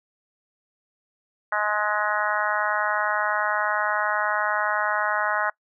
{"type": "harmonic tone", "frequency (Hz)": 210.1, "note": "G#3", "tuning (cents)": 20, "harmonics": [3, 4, 5, 6, 7, 8, 9], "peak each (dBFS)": [-30, -29, -29, -29, -27, -31, -32], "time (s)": [1.52, 5.5], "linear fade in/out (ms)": 5, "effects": ["noise-tail reverb RT60 0.1 s tail -23 dB re dry"]}